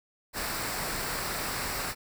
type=noise with comb filter; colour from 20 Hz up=pink; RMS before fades=-33 dBFS; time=0.33-1.95 s; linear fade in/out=50 ms; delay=0.31 ms; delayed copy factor=-0.5; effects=none